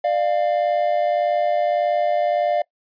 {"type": "tone pair together", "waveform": "triangle", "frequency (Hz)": [596.8, 698.5], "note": ["D5", "F5"], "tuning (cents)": [28, 0], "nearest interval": "minor third", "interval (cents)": 272, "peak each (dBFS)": -18, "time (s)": [0.04, 2.62], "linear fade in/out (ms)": 5, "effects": ["noise-tail reverb RT60 0.1 s tail -23 dB re dry", "resampled to 11025 Hz"]}